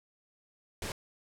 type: noise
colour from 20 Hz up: pink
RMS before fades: -37 dBFS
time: 0.82-0.92 s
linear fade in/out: 2 ms
effects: low-pass 11000 Hz 12 dB/octave